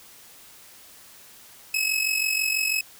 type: tone with amplitude modulation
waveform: sawtooth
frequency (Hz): 2572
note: E7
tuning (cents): -43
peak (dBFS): -16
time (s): 1.74-2.81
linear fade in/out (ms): 5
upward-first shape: sine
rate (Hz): 46.1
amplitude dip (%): 65
effects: white hiss -49 dBFS RMS until 2.99 s